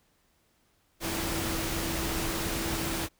sine tone in noise, 329.3 Hz, E4, 2 cents flat, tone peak -36 dBFS, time 1-3.09 s, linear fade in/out 50 ms, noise pink, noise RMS -32 dBFS, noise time 1-3.09 s, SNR -7 dB, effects pink hiss -69 dBFS RMS until 3.19 s

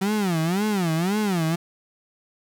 35% pulse tone with vibrato, 185 Hz, F#3, in tune, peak -19 dBFS, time 0.01-1.56 s, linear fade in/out 10 ms, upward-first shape sine, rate 1.9 Hz, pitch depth 260 cents each way, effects none

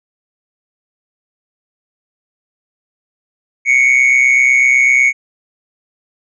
triangle tone with amplitude modulation, 2217 Hz, C#7, in tune, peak -3 dBFS, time 3.65-5.13 s, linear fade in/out 50 ms, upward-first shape sine, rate 128 Hz, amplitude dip 65%, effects resampled to 16000 Hz

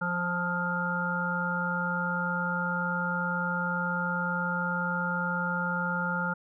harmonic tone with a mistuned harmonic, 175.8 Hz, F3, 12 cents sharp, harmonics 1 / 3 / 5 / 7 / 8, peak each -32 / -38 / -35 / -38 / -30 dBFS, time 0.01-6.34 s, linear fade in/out 10 ms, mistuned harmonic 7, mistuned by +45 cents, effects none

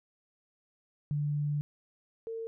sine tone pair in turn, 146.83 / 452.9 Hz, D3 / A#4, 0 / -50 cents, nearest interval octave + minor sixth, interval 1950 cents, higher second, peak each -28 / -35 dBFS, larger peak first, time 1.11-1.61 / 2.27-2.47 s, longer first, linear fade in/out 0 ms, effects none

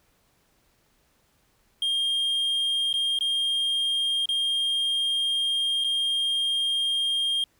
triangle tone with dropouts, 3216 Hz, G7, 44 cents sharp, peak -21 dBFS, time 1.82-7.44 s, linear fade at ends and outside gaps 2 ms, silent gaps 2.929-2.939 / 3.189-3.208 / 4.257-4.289 / 5.84-5.844 s, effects pink hiss -66 dBFS RMS until 7.59 s

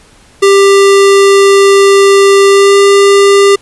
square tone with pitch glide, 395.4 to 398.6 Hz, G4 to G4, +15 to +29 cents, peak -3 dBFS, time 0.42-3.56 s, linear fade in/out 10 ms, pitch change +14 cents, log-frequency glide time 2.48-2.77 s, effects pink hiss -42 dBFS RMS until 3.61 s + resampled to 24000 Hz

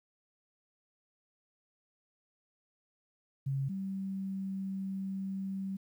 sine tone pair in turn, 136.4 / 192.9 Hz, C#3 / G3, -28 / -28 cents, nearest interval tritone, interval 600 cents, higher second, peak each -30 / -34 dBFS, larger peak first, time 3.46-3.69 / 3.69-5.77 s, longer second, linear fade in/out 10 ms, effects 11-bit

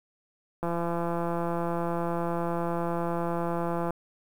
click train, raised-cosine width 1 ms, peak -17 dBFS, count 558, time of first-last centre 0.63-3.906 s, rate 170 Hz, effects 8-bit

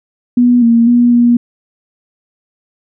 sine tone with pitch steps, 244 / 232.2 / 241 / 239.2 Hz, B3 / A#3 / B3 / A#3, -21 / -7 / -42 / +45 cents, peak -5 dBFS, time 0.37-1.37 s, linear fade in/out 5 ms, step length 250 ms, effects none

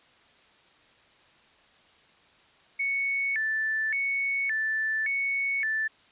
sine tone with vibrato, 1975.5 Hz, B6, in tune, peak -25 dBFS, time 2.79-5.88 s, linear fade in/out 10 ms, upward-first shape square, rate 0.88 Hz, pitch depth 200 cents each way, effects white hiss -59 dBFS RMS until 6.11 s + resampled to 8000 Hz

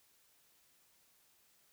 silence, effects white hiss -70 dBFS RMS until 1.72 s

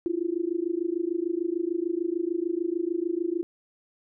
sine tone with amplitude modulation, 342.3 Hz, F4, 35 cents flat, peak -21 dBFS, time 0.06-3.43 s, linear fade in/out 0 ms, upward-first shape sine, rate 26.7 Hz, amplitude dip 95%, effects none

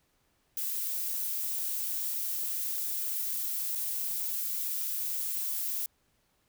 violet noise with dropouts, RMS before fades -33 dBFS, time 0.57-5.86 s, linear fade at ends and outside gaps 1 ms, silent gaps 3.752-3.756 s, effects pink hiss -72 dBFS RMS until 6.48 s

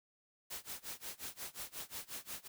white noise with tremolo, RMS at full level -43 dBFS, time 0.5-2.48 s, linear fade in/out 10 ms, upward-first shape sine, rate 5.6 Hz, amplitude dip 95%, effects none

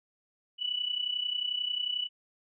sine tone with amplitude modulation, 2960 Hz, F#7, in tune, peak -26 dBFS, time 0.58-2.09 s, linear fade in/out 50 ms, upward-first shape sine, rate 31.2 Hz, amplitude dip 75%, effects none

